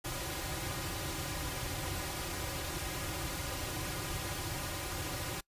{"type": "noise with comb filter", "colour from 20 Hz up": "pink", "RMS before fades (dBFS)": -38, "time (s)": [0.04, 5.41], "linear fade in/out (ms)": 10, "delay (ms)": 4.5, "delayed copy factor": -0.9, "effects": ["noise-tail reverb RT60 0.1 s tail -24 dB re dry", "resampled to 32000 Hz"]}